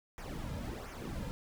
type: noise with flanger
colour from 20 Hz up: brown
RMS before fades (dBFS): -41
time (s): 0.18-1.31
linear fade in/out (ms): 0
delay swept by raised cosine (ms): 0.23 to 2.73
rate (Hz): 1.4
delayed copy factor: -0.75
effects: none